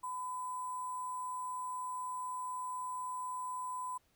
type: tone with sample-and-hold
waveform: sine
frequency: 1008 Hz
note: B5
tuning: 35 cents sharp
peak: -37 dBFS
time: 0.03-3.98 s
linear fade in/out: 10 ms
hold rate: 8820 Hz
effects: pink hiss -73 dBFS RMS until 4.15 s